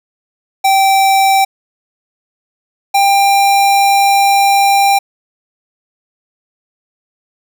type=tone pair in turn; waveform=square; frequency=778 / 793.9 Hz; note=G5 / G5; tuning=-13 / +22 cents; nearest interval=unison; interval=35 cents; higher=second; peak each=-8 dBFS; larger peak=neither; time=0.64-1.45 / 2.94-4.99 s; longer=second; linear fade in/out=10 ms; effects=8-bit